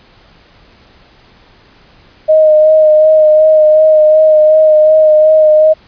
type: tone with vibrato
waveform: sine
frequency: 620 Hz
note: D#5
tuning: 6 cents flat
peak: -3 dBFS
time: 2.28-5.74 s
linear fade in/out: 20 ms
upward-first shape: sine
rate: 2.7 Hz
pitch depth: 20 cents each way
effects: pink hiss -44 dBFS RMS until 5.87 s + resampled to 11025 Hz